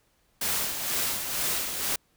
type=noise with tremolo; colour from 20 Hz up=white; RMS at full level=-27 dBFS; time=0.41-1.96 s; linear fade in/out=5 ms; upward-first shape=sine; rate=2.1 Hz; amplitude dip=50%; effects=pink hiss -68 dBFS RMS until 2.16 s